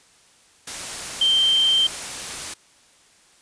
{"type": "tone in noise", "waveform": "sine", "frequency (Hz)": 3136, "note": "G7", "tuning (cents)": 0, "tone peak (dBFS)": -15, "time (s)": [1.21, 1.87], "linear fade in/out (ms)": 5, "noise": "white", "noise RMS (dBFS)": -31, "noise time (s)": [0.67, 2.54], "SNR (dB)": 13, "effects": ["white hiss -55 dBFS RMS until 3.41 s", "resampled to 22050 Hz"]}